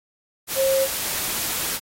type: tone in noise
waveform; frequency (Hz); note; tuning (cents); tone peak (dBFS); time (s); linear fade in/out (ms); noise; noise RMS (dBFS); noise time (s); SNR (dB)
sine; 536; C5; +42; -17; 0.55-0.88; 50; white; -26; 0.47-1.8; +6
effects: AAC 48 kbps